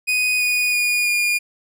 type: tone with pitch steps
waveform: 40% pulse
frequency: 2489 / 2468 / 2446 / 2425 Hz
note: D#7 / D#7 / D#7 / D#7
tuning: 0 / -15 / -30 / -45 cents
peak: -16 dBFS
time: 0.07-1.39 s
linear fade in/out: 20 ms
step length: 330 ms
effects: none